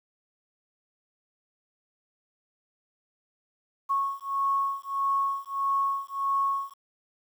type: beating tone pair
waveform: sine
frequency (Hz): 1100 / 1101.6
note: C#6 / C#6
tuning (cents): -14 / -11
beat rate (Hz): 1.6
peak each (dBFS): -28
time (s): 3.89-6.74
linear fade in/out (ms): 20
effects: 9-bit